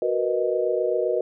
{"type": "chord", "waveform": "sine", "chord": "B major seventh", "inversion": "second", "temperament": "equal", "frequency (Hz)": [370, 466.2, 493.9, 622.3], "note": ["F#4", "A#4", "B4", "D#5"], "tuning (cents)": [0, 0, 0, 0], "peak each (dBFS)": -26, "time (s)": [0.02, 1.21], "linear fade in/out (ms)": 2, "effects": []}